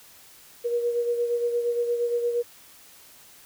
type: beating tone pair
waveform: sine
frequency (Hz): 475.6 / 484.2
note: A#4 / B4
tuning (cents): +35 / -34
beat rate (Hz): 8.6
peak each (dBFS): -23 / -32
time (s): 0.64-2.43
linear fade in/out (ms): 20
effects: white hiss -51 dBFS RMS until 3.45 s